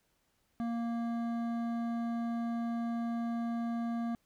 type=tone with hard clipping; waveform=triangle; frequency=233.1 Hz; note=A#3; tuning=in tune; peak=-34 dBFS; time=0.6-4.15 s; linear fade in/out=0 ms; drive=15 dB; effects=pink hiss -75 dBFS RMS until 4.25 s